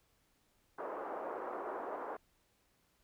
pink band-pass noise, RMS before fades -42 dBFS, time 0.78-2.17 s, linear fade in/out 5 ms, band 380 to 1200 Hz, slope 24 dB/octave, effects pink hiss -74 dBFS RMS until 3.03 s

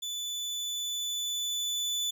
30% pulse tone with level ramp, 3486 Hz, A7, 17 cents flat, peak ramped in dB -31 to -26 dBFS, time 0.02-2.11 s, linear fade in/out 10 ms, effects none

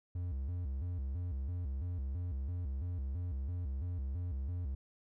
triangle tone with vibrato, 77.1 Hz, D#2, 15 cents flat, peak -33 dBFS, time 0.15-4.75 s, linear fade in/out 5 ms, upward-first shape square, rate 3 Hz, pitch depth 240 cents each way, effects none

